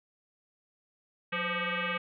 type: tone with frequency modulation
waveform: sine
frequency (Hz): 510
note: C5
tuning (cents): -44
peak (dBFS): -29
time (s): 1.32-1.98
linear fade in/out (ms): 10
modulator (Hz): 346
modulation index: 7
effects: none